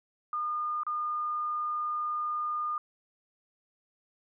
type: tone with dropouts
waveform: sine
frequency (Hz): 1216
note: D#6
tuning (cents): -40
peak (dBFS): -29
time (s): 0.33-2.78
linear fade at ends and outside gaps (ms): 2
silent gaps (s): 0.834-0.866
effects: none